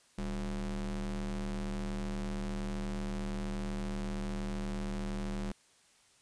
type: ring-modulated tone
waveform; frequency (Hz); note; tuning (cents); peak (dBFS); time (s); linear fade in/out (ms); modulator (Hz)
square; 80.6; E2; -38; -32; 0.18-5.52; 5; 117
effects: white hiss -65 dBFS RMS until 6.21 s + resampled to 22050 Hz